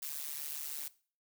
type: noise with amplitude modulation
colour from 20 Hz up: blue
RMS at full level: -37 dBFS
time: 0.02-0.88 s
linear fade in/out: 5 ms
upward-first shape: sine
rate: 146 Hz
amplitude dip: 95%
effects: noise-tail reverb RT60 0.4 s tail -18 dB re dry